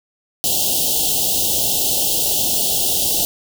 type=band-stop noise; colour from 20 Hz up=white; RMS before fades=-18 dBFS; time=0.44-3.25 s; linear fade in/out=0 ms; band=850 to 2800 Hz; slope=96 dB/octave; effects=none